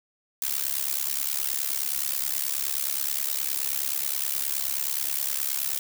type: noise with amplitude modulation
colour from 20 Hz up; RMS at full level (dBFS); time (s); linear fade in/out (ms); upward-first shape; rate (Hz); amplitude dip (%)
blue; -24; 0.42-5.79; 2; sine; 69.5; 95
effects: none